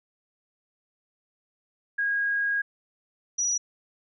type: tone pair in turn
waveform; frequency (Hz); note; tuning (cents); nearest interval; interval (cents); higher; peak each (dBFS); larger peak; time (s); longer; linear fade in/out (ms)
sine; 1638 / 5837; G#6 / F#8; -24 / -24; octave + minor seventh; 2200; second; -23; neither; 1.98-2.62 / 3.38-3.58; first; 10
effects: none